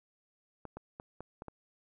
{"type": "clicks", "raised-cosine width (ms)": 1, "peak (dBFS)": -29, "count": 6, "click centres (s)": [0.653, 0.77, 0.999, 1.206, 1.421, 1.483], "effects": []}